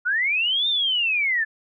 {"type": "linear two-way sweep", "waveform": "sine", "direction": "up then down", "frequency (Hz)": [1396.9, 3661, 1709], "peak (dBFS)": -19, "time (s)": [0.05, 1.45], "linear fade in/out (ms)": 20, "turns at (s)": 0.68, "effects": []}